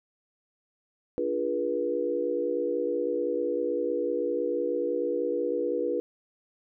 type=chord; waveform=sine; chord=D diminished seventh; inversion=none; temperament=equal with one note detuned; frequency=293.7 / 349.2 / 415.3 / 485.1 Hz; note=D4 / F4 / Ab4 / Cb5; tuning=0 / 0 / 0 / -31 cents; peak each=-34 / -32 / -33 / -28 dBFS; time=1.18-6 s; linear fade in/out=0 ms; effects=none